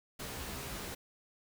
pink noise with comb filter, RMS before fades -42 dBFS, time 0.19-0.95 s, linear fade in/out 10 ms, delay 15 ms, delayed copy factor +0.75, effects none

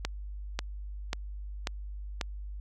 click train, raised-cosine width 0.2 ms, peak -13 dBFS, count 5, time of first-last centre 0.05-2.212 s, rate 1.85 Hz, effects added 50 Hz sine -37 dBFS peak until 2.6 s

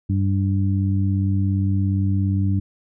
harmonic tone, 97.3 Hz, G2, 12 cents flat, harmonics 1 / 2 / 3, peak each -18 / -24 / -28 dBFS, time 0.09-2.6 s, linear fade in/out 10 ms, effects none

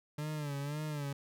40% pulse tone with vibrato, 146.83 Hz, D3, in tune, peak -35 dBFS, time 0.18-1.13 s, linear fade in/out 5 ms, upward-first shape sine, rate 1.9 Hz, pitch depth 83 cents each way, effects none

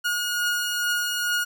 sawtooth beating tone pair, 1437 / 1439.3 Hz, F6 / F#6, +49 / -48 cents, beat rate 2.3 Hz, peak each -29 / -20 dBFS, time 0.04-1.45 s, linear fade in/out 20 ms, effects none

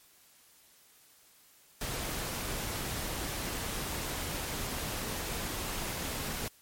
pink noise, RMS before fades -36 dBFS, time 1.81-6.48 s, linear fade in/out 2 ms, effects white hiss -61 dBFS RMS until 6.61 s + MP3 64 kbps

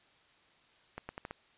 accelerating click train, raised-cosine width 0.5 ms, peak -25 dBFS, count 5, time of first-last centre 0.98-1.31 s, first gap 110 ms, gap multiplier 0.81, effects white hiss -65 dBFS RMS until 1.57 s + resampled to 8000 Hz

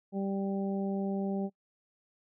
harmonic tone, 196 Hz, G3, in tune, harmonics 1 / 2 / 3 / 4, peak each -31 / -37 / -41 / -43 dBFS, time 0.12-1.5 s, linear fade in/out 50 ms, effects noise-tail reverb RT60 0.1 s tail -24 dB re dry

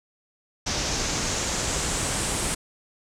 pink noise with low-pass filter sweep, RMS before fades -27 dBFS, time 0.66-2.55 s, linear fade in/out 10 ms, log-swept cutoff 5900 to 9000 Hz, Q 3, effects none

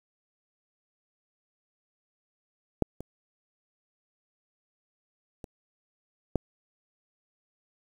clicks, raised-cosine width 2 ms, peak -9 / -25 / -27 / -11 dBFS, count 4, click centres 2.823 / 3.006 / 5.442 / 6.357 s, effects 8-bit

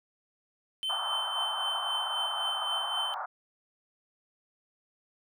triangle tone with tremolo, 3080 Hz, G7, 31 cents flat, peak -27 dBFS, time 0.83-3.14 s, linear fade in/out 0 ms, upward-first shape triangle, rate 3.8 Hz, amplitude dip 50%
pink band-pass noise, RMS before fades -36 dBFS, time 0.89-3.26 s, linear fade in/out 10 ms, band 720 to 1400 Hz, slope 48 dB/octave
effects none

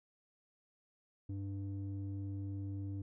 square tone with low-pass filter, 98.7 Hz, G2, 12 cents sharp, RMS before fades -41 dBFS, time 1.29-3.02 s, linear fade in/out 5 ms, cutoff 250 Hz, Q 2.5, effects none

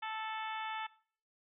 harmonic tone with a mistuned harmonic, 439 Hz, A4, 4 cents flat, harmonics 2 / 3 / 4 / 5 / 6 / 7 / 8, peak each -40 / -44 / -46 / -48 / -50 / -51 / -52 dBFS, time 0.02-0.87 s, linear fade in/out 10 ms, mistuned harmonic 7, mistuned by -24 cents, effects noise-tail reverb RT60 0.5 s tail -20 dB re dry

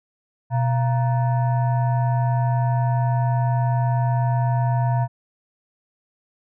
sine tone with frequency modulation, 124.1 Hz, B2, 9 cents sharp, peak -17 dBFS, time 0.5-5.08 s, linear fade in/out 50 ms, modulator 812 Hz, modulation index 0.6, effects none

